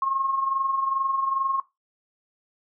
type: tone with amplitude modulation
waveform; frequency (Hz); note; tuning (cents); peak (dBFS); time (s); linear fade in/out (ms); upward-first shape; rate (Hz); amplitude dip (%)
sine; 1079; C#6; -47; -20; 0.02-1.6; 2; sine; 22.4; 55
effects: noise-tail reverb RT60 0.2 s tail -17 dB re dry